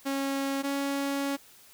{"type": "tone pair in turn", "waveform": "sawtooth", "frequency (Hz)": [274.3, 278.6], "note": ["C#4", "C#4"], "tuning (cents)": [-18, 9], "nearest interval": "unison", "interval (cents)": 27, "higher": "second", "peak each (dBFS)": -24, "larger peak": "neither", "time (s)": [[0.05, 0.63], [0.63, 1.37]], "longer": "second", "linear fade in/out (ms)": 20, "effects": ["white hiss -55 dBFS RMS until 1.73 s"]}